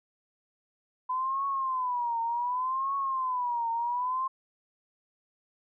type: tone with vibrato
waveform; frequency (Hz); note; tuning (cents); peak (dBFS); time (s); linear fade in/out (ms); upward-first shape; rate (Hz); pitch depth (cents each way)
sine; 1008; B5; +35; -27; 1.09-4.28; 10; triangle; 0.67; 170
effects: none